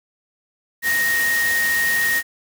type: tone in noise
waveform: sine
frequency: 1864.7 Hz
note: A#6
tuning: in tune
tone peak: -17 dBFS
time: 0.82-2.23 s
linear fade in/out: 50 ms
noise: white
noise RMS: -26 dBFS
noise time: 0.82-2.23 s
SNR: +6 dB
effects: none